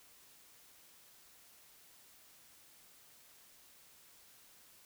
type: silence
effects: white hiss -62 dBFS RMS until 4.85 s